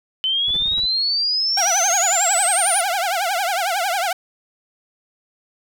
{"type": "exponential sweep", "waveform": "sine", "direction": "up", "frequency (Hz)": [3040, 9660], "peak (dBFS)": -17, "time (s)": [0.24, 2.81], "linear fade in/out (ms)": 0}
{"type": "noise bursts", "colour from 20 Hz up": "brown", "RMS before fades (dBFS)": -34, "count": 7, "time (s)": [0.48, 0.86], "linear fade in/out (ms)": 2, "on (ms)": 32, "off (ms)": 26}
{"type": "tone with vibrato", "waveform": "sawtooth", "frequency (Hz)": 740, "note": "F#5", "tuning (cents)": 0, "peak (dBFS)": -15, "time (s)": [1.57, 4.13], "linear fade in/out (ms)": 5, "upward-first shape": "triangle", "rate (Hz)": 11, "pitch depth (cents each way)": 210}
{"effects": []}